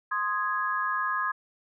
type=chord; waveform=sine; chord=Ab major; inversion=first; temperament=equal; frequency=1046.5 / 1244.5 / 1661.2 Hz; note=C6 / Eb6 / Ab6; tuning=0 / 0 / 0 cents; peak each=-30 dBFS; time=0.11-1.32 s; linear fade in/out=10 ms; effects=none